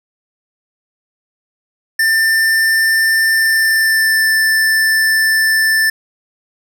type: tone with pitch glide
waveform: square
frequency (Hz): 1790 to 1767.4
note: A6 to A6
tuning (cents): +29 to +7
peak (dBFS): -11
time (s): 1.99-5.9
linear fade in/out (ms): 5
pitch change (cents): -22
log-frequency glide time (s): 3.3-4.36
effects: none